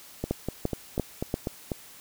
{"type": "two click trains", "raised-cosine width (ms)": 2, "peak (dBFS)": [-12, -15], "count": [4, 7], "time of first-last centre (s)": [[0.31, 1.341], [0.24, 1.718]], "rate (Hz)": [2.91, 4.06], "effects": ["white hiss -49 dBFS RMS until 2 s"]}